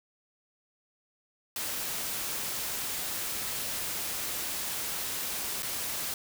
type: noise with dropouts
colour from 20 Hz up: white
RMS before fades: -34 dBFS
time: 1.56-6.14 s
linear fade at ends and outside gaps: 2 ms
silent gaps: 5.623-5.629 s
effects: none